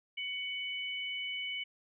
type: tone pair together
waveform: sine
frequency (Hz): 2239 / 2989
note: C#7 / F#7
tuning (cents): +17 / +17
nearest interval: perfect fourth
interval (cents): 500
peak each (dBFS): -38 / -38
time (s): 0.17-1.64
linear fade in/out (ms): 10
effects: none